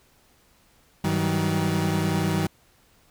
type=tone cluster; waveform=30% pulse; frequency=99.5 / 158.5 / 189.1 Hz; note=G2 / D#3 / F#3; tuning=+26 / +32 / +38 cents; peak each=-26 / -22 / -24 dBFS; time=1.04-2.47 s; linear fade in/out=5 ms; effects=pink hiss -60 dBFS RMS until 3.1 s